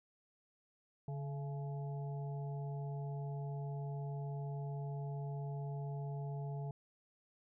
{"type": "harmonic tone with a mistuned harmonic", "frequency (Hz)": 142.2, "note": "C#3", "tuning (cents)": 45, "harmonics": [1, 3, 5, 6], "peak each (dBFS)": [-39, -51, -52, -55], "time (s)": [1.08, 6.71], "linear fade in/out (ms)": 2, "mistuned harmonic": 5, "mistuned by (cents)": -71, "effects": []}